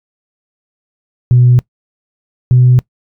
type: tone pair in turn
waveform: sine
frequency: 123.47 / 125.27 Hz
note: B2 / B2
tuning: 0 / +25 cents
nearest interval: unison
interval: 25 cents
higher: second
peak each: -3 dBFS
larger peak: neither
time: 1.31-1.59 / 2.51-2.79 s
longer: neither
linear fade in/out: 0 ms
effects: noise-tail reverb RT60 0.1 s tail -22 dB re dry + tanh soft clip ceiling 0 dBFS